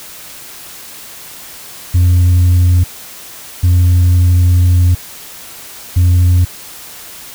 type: tone bursts at uneven times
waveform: sine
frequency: 88.8 Hz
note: F2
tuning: 29 cents sharp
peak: -3 dBFS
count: 3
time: 1.94-2.84 / 3.63-4.95 / 5.96-6.45 s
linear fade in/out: 10 ms
effects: tanh soft clip ceiling -5 dBFS + white hiss -32 dBFS RMS until 7.34 s